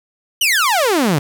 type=exponential sweep; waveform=sawtooth; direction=down; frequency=3092 to 133 Hz; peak=-9 dBFS; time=0.41-1.19 s; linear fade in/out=5 ms; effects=7-bit